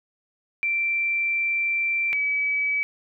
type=tone pair in turn; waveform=sine; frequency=2349 / 2287 Hz; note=D7 / D7; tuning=0 / -47 cents; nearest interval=unison; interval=47 cents; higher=first; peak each=-21 dBFS; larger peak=neither; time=0.63-2.13 / 2.13-2.83 s; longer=first; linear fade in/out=0 ms; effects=none